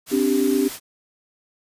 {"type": "noise", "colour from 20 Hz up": "white", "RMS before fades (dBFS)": -33, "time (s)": [0.06, 0.8], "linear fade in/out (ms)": 50}
{"type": "chord", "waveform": "sine", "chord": "C suspended second", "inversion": "none", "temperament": "equal with one note detuned", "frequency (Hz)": [261.6, 290.3, 392], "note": ["C4", "D4", "G4"], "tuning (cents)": [0, -20, 0], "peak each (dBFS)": -21, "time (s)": [0.11, 0.69], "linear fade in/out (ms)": 20}
{"effects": ["resampled to 32000 Hz"]}